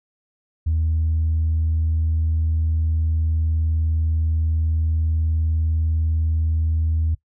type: tone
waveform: sine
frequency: 79.9 Hz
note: D#2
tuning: 47 cents sharp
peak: -16 dBFS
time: 0.66-7.15 s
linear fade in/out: 10 ms
effects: noise-tail reverb RT60 0.1 s tail -21 dB re dry + tanh soft clip ceiling -14 dBFS